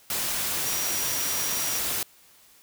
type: tone in noise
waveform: sine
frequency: 5750 Hz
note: F8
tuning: 50 cents sharp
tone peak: -32 dBFS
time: 0.66-1.79 s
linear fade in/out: 2 ms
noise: white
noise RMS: -28 dBFS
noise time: 0.1-2.03 s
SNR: -7 dB
effects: white hiss -56 dBFS RMS until 2.62 s